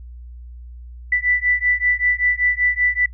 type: beating tone pair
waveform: sine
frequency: 1975.5 / 1980.7 Hz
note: B6 / B6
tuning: 0 / +5 cents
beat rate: 5.2 Hz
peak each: -19 dBFS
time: 1.12-3.06 s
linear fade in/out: 5 ms
effects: noise-tail reverb RT60 0.1 s tail -23 dB re dry + added 60 Hz sine -34 dBFS peak until 3.13 s